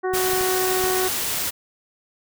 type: harmonic tone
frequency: 371.7 Hz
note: F#4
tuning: 8 cents sharp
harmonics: 1 / 2 / 3 / 4 / 5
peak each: -22 / -28 / -32 / -34 / -36 dBFS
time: 0.03-1.09 s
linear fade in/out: 20 ms
type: noise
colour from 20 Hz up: white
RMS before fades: -25 dBFS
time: 0.13-1.51 s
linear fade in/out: 20 ms
type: clicks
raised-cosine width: 5 ms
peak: -24 dBFS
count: 4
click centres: 0.138 / 0.334 / 0.411 / 0.84 s
effects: none